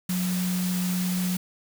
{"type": "tone in noise", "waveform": "sine", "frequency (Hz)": 181.6, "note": "F#3", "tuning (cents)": -32, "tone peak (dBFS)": -24, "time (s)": [0.09, 1.37], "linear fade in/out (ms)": 5, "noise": "white", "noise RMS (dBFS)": -34, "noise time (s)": [0.09, 1.37], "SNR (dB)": 7, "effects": []}